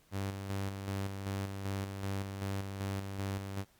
sawtooth tone with tremolo, 98 Hz, G2, in tune, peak -30 dBFS, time 0.11-3.65 s, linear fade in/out 50 ms, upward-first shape square, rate 2.6 Hz, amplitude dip 45%, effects pink hiss -67 dBFS RMS until 3.79 s + Opus 48 kbps

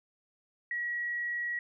sine tone, 1916 Hz, A#6, 47 cents sharp, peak -31 dBFS, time 0.71-1.59 s, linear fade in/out 2 ms, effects none

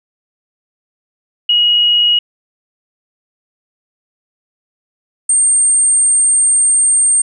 sine tone pair in turn, 2896 / 8678 Hz, F#7 / C#9, -38 / -38 cents, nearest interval octave + perfect fifth, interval 1900 cents, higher second, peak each -8 dBFS, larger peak neither, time 1.49-2.19 / 5.29-7.22 s, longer second, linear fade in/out 5 ms, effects none

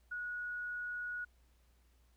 sine tone, 1458 Hz, F#6, 26 cents flat, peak -38 dBFS, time 0.11-1.25 s, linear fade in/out 10 ms, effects added 60 Hz sine -66 dBFS peak until 2.16 s + pink hiss -75 dBFS RMS until 2.16 s

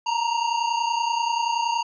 square tone pair together, 912 / 942.5 Hz, A#5 / A#5, -38 / +19 cents, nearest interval minor second, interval 57 cents, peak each -27 / -24 dBFS, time 0.06-1.83 s, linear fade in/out 10 ms, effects resampled to 16000 Hz

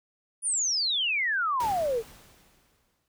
sine exponential sweep, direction down, 9956 to 428.6 Hz, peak -24 dBFS, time 0.42-2.03 s, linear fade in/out 50 ms
pink noise with exponential decay, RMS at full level -37 dBFS, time 1.6-3.08 s, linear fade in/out 2 ms, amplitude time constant 320 ms
effects none

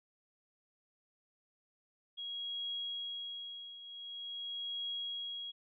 sine tone with tremolo, 3300 Hz, G#7, 12 cents flat, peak -36 dBFS, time 2.17-5.52 s, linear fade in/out 20 ms, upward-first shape triangle, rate 0.46 Hz, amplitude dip 75%, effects none

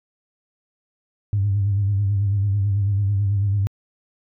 sine tone with vibrato, 100.3 Hz, G2, 40 cents sharp, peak -16 dBFS, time 1.33-3.67 s, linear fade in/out 0 ms, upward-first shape sine, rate 9.1 Hz, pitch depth 62 cents each way, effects tanh soft clip ceiling -12 dBFS

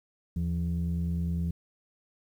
sine tone pair together, 80.1 / 170.17 Hz, E2 / F3, -49 / -45 cents, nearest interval octave + minor second, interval 1304 cents, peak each -28 / -28 dBFS, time 0.36-1.51 s, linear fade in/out 5 ms, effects tanh soft clip ceiling -23 dBFS + 10-bit

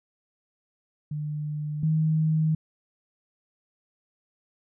sine tone pair in turn, 150 / 157.21 Hz, D3 / D#3, +37 / +18 cents, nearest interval minor second, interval 81 cents, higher second, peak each -28 / -20 dBFS, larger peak second, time 1.11-1.83 / 1.83-2.55 s, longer neither, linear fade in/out 5 ms, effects none

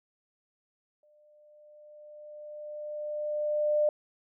sine tone with exponential growth, 599 Hz, D5, 34 cents sharp, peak -21 dBFS, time 1.03-3.89 s, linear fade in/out 2 ms, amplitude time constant 620 ms, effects none

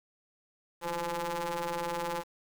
sawtooth ring-modulated tone, 168.9 Hz, E3, 42 cents sharp, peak -25 dBFS, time 0.81-2.24 s, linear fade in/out 50 ms, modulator 685 Hz, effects 9-bit

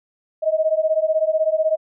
sine beating tone pair, 623 / 639 Hz, D#5 / D#5, +2 / +46 cents, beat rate 16 Hz, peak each -19 dBFS, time 0.42-1.77 s, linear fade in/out 20 ms, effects none

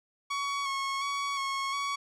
sawtooth tone with vibrato, 1108.7 Hz, C#6, in tune, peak -26 dBFS, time 0.3-1.96 s, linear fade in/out 10 ms, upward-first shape square, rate 1.4 Hz, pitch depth 23 cents each way, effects low-pass 7000 Hz 12 dB/octave

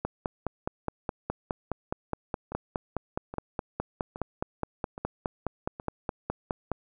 two click trains, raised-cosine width 1 ms, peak -24 / -15 dBFS, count 5 / 33, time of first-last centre 2.52-5.799 / 0.05-6.717 s, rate 1.22 / 4.8 Hz, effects none

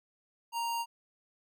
square tone, 932.3 Hz, A#5, in tune, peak -32 dBFS, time 0.52-0.86 s, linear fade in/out 50 ms, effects none

